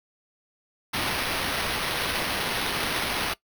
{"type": "noise with sample-and-hold", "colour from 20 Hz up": "violet", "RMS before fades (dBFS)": -28, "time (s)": [0.93, 3.34], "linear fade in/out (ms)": 10, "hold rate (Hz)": 7350, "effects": ["noise-tail reverb RT60 0.1 s tail -19 dB re dry"]}